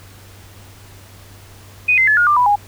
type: tone with pitch steps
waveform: sine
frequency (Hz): 2489 / 2069 / 1719.8 / 1429.6 / 1188.3 / 987.8 / 821.1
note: D#7 / C7 / A6 / F6 / D6 / B5 / G#5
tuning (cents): 0 / -20 / -40 / +40 / +20 / 0 / -20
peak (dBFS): -10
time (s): 1.88-2.559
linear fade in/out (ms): 10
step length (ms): 97
effects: added 97 Hz sine -41 dBFS peak until 2.67 s + pink hiss -44 dBFS RMS until 2.67 s